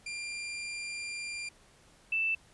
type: tone pair in turn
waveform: sawtooth / sine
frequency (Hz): 2387 / 2652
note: D7 / E7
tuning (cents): +28 / +10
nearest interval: major second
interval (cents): 182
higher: second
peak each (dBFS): -33 / -27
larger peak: second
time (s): 0.06-1.49 / 2.12-2.35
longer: first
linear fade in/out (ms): 5
effects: pink hiss -61 dBFS RMS until 2.53 s + resampled to 24000 Hz